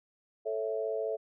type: chord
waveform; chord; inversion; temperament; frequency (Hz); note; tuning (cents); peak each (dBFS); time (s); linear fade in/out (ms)
sine; A major; none; equal; 440 / 554.4 / 659.3; A4 / C#5 / E5; 0 / 0 / 0; -33 / -37 / -35; 0.45-1.17; 20
effects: none